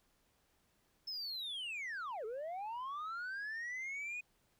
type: linear two-way sweep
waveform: sine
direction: down then up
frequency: 5274 to 415.3 to 2497 Hz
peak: -37 dBFS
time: 1.07-4.21 s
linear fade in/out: 10 ms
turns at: 2.25 s
effects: tanh soft clip ceiling -39 dBFS + pink hiss -75 dBFS RMS until 4.59 s